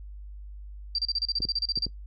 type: tone bursts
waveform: sine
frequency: 4700 Hz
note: D8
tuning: 1 cent sharp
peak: -24 dBFS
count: 14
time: 0.95-1.856 s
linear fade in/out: 2 ms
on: 35 ms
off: 32 ms
type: clicks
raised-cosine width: 3 ms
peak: -24 dBFS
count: 4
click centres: 1.404 / 1.452 / 1.775 / 1.866 s
effects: noise-tail reverb RT60 0.1 s tail -19 dB re dry + added 50 Hz sine -39 dBFS peak until 2.06 s